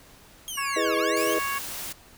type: linear two-way sweep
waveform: 15% pulse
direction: down then up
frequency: 3270 to 1046.5 to 3270 Hz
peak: -25 dBFS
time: 0.48-1.34 s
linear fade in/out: 0 ms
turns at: 0.97 s
type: harmonic tone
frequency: 554.4 Hz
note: C#5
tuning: in tune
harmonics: 2 / 3 / 4 / 5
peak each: -29 / -33 / -35 / -37 dBFS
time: 0.57-1.59 s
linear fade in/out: 10 ms
type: chord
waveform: sine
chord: E major seventh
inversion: none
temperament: equal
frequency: 329.6 / 415.3 / 493.9 / 622.3 Hz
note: E4 / G#4 / B4 / D#5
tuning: 0 / 0 / 0 / 0 cents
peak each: -29 dBFS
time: 0.76-1.39 s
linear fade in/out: 5 ms
type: noise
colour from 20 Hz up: white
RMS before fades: -35 dBFS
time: 1.16-1.93 s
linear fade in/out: 10 ms
effects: pink hiss -52 dBFS RMS until 2.17 s